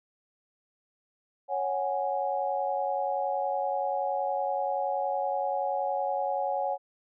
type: chord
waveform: sine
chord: C# suspended fourth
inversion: none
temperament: equal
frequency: 554.4 / 740 / 830.6 Hz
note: C#5 / F#5 / G#5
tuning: 0 / 0 / 0 cents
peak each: -31 dBFS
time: 1.48-6.78 s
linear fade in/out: 50 ms
effects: none